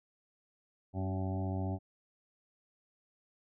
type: harmonic tone with a mistuned harmonic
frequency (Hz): 94.9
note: F#2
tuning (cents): +44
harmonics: 1 / 2 / 3 / 4 / 6 / 7 / 8 / 9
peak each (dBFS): -34 / -40 / -41 / -46 / -49 / -46 / -47 / -52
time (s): 0.93-1.79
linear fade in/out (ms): 50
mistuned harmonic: 3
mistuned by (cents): -20
effects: none